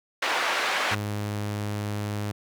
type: band-pass noise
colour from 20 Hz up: white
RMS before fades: -26 dBFS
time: 0.22-0.95 s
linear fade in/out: 5 ms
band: 550 to 2200 Hz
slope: 12 dB/octave
type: tone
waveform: sawtooth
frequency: 103.83 Hz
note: G#2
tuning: in tune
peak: -24 dBFS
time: 0.91-2.32 s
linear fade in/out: 10 ms
effects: none